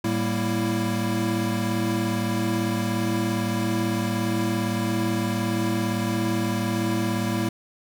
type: tone cluster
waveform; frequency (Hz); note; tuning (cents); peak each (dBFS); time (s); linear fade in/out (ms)
square; 110.1 / 195.8 / 233.4 / 331.9; A2 / G3 / A#3 / E4; +2 / -2 / +2 / +12; -29; 0.04-7.49; 5
effects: none